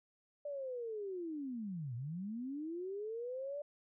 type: linear two-way sweep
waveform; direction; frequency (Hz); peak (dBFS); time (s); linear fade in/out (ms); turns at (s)
sine; down then up; 590 to 113.5 to 590; -39; 0.45-3.62; 5; 1.95
effects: none